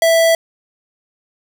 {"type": "tone", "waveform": "square", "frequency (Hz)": 659.3, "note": "E5", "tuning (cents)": 0, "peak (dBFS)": -10, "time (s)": [0.02, 0.35], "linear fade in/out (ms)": 2, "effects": []}